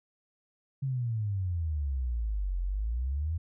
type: exponential two-way sweep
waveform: sine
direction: down then up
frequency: 138.6 to 43.65 to 85.3 Hz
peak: -28 dBFS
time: 0.82-3.38 s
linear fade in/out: 10 ms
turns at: 2.6 s
effects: none